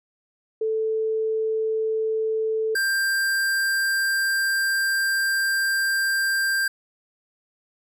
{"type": "tone pair in turn", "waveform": ["sine", "square"], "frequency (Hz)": [440, 1583.9], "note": ["A4", "G6"], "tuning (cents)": [0, 17], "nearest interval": "octave + minor seventh", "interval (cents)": 2217, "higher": "second", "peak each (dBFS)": -21, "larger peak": "neither", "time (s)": [[0.61, 2.75], [2.75, 6.68]], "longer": "second", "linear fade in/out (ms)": 5, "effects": []}